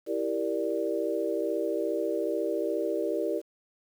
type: chord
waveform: sine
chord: E half-diminished seventh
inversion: none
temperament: equal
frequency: 329.6 / 392 / 466.2 / 587.3 Hz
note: E4 / G4 / Bb4 / D5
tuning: 0 / 0 / 0 / 0 cents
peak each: -32 dBFS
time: 0.06-3.42 s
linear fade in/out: 50 ms
effects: 9-bit